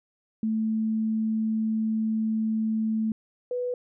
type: tone pair in turn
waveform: sine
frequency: 220 / 493.9 Hz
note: A3 / B4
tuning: 0 / 0 cents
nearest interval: octave + major second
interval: 1400 cents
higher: second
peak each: -23 / -26 dBFS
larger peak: first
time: 0.43-3.12 / 3.51-3.74 s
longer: first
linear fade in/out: 2 ms
effects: none